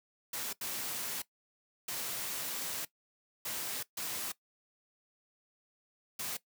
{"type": "noise bursts at uneven times", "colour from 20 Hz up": "white", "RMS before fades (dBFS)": -38, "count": 6, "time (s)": [[0.33, 0.53], [0.61, 1.22], [1.88, 2.85], [3.45, 3.83], [3.97, 4.32], [6.19, 6.37]], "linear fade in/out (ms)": 5, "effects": ["noise-tail reverb RT60 0.1 s tail -18 dB re dry", "high-pass 100 Hz 12 dB/octave"]}